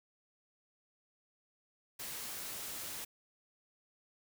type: noise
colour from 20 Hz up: white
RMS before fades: -43 dBFS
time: 1.99-3.05 s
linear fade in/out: 10 ms
effects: none